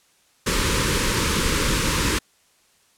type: band-stop noise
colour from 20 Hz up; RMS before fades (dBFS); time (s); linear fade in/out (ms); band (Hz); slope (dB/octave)
pink; -21; 0.46-2.19; 10; 560 to 900; 96
effects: white hiss -60 dBFS RMS until 2.97 s + low-pass 10000 Hz 12 dB/octave